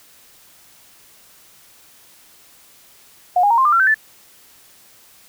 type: tone with pitch steps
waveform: sine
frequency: 720 / 817.6 / 928.3 / 1054.1 / 1197 / 1359.2 / 1543.4 / 1752.5 Hz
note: F#5 / G#5 / A#5 / C6 / D6 / F6 / G6 / A6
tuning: -47 / -27 / -7 / +13 / +33 / -47 / -27 / -7 cents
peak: -11 dBFS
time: 3.36-3.944 s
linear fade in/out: 5 ms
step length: 73 ms
effects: white hiss -49 dBFS RMS until 5.28 s